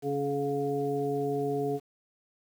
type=harmonic tone with a mistuned harmonic; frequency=141.7 Hz; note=C#3; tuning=38 cents sharp; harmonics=1 / 2 / 3 / 5; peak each=-36 / -34 / -29 / -36 dBFS; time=0.02-1.8 s; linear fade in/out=50 ms; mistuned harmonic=2; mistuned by=-17 cents; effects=9-bit